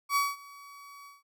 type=tone with ADSR envelope; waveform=35% pulse; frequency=1134 Hz; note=C#6; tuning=39 cents sharp; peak=-21 dBFS; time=0.09-1.23 s; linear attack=70 ms; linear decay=200 ms; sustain=-24 dB; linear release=170 ms; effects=none